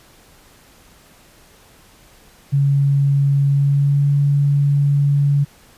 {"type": "tone with pitch glide", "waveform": "sine", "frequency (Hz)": [140, 142.28], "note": ["C#3", "C#3"], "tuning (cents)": [18, 45], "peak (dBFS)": -12, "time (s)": [2.52, 5.45], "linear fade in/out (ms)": 20, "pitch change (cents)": 27, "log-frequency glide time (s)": [3.48, 4.08], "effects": ["pink hiss -49 dBFS RMS until 5.77 s", "resampled to 32000 Hz"]}